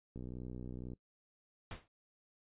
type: click train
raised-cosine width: 3 ms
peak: -33 dBFS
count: 49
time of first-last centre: 0.16-0.934 s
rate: 62 Hz
type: noise with exponential decay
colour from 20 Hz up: pink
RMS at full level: -40 dBFS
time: 1.71-1.88 s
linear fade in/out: 2 ms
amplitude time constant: 36 ms
effects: noise-tail reverb RT60 0.1 s tail -22 dB re dry + resampled to 8000 Hz